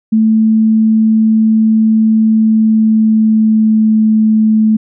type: tone with pitch glide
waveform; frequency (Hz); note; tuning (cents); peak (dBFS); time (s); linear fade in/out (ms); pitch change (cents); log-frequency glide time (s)
sine; 220 to 217.7; A3 to A3; 0 to -18; -6; 0.12-4.77; 10; -18; 2.3-4.04
effects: none